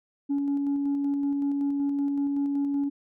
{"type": "tone with tremolo", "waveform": "sine", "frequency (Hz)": 281.9, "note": "C#4", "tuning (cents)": 29, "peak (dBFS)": -21, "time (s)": [0.29, 2.9], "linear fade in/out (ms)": 20, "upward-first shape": "square", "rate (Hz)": 5.3, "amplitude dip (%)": 25, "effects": ["tanh soft clip ceiling -21 dBFS"]}